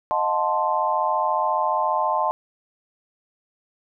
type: chord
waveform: sine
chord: F dominant seventh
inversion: third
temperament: equal with one note detuned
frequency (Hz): 622.3 / 716.8 / 880 / 1046.5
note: Eb5 / F5 / A5 / C6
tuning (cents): 0 / +45 / 0 / 0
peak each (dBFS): -26 / -27 / -23 / -24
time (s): 0.11-2.31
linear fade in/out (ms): 0
effects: none